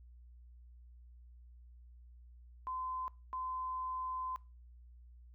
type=tone bursts at uneven times; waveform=sine; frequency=1027 Hz; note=C6; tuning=33 cents flat; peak=-37 dBFS; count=2; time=2.67-3.08 / 3.33-4.36 s; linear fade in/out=0 ms; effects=noise-tail reverb RT60 0.3 s tail -22 dB re dry + added 60 Hz sine -54 dBFS peak until 5.34 s